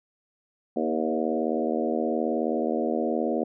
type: harmonic tone with a mistuned harmonic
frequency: 79 Hz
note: D#2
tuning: 27 cents sharp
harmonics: 3 / 4 / 5 / 6 / 7 / 8 / 9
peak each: -29 / -30 / -31 / -32 / -32 / -33 / -34 dBFS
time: 0.76-3.44 s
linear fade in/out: 5 ms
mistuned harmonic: 6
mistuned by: +15 cents
effects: none